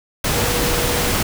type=tone in noise; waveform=sine; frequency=483.5 Hz; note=B4; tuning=37 cents flat; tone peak=-25 dBFS; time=0.33-1.12 s; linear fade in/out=5 ms; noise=pink; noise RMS=-19 dBFS; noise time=0.24-1.23 s; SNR=-9 dB; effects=none